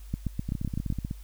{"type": "two click trains", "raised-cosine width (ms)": 5, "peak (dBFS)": [-19, -16], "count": [11, 7], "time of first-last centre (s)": [[0.49, 1.111], [0.14, 0.902]], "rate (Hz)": [16.1, 7.87], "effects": ["added 50 Hz sine -41 dBFS peak until 1.23 s", "white hiss -58 dBFS RMS until 1.23 s"]}